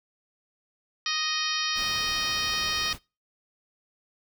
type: harmonic tone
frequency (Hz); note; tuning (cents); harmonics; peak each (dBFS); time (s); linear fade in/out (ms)
622.3; D#5; 0; 2 / 3 / 4 / 5 / 6 / 7 / 8 / 9; -34 / -34 / -34 / -34 / -34 / -34 / -34 / -34; 1.06-2.93; 2
type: noise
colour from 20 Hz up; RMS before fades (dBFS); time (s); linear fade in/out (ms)
pink; -40; 1.74-2.99; 50
effects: noise-tail reverb RT60 0.3 s tail -26 dB re dry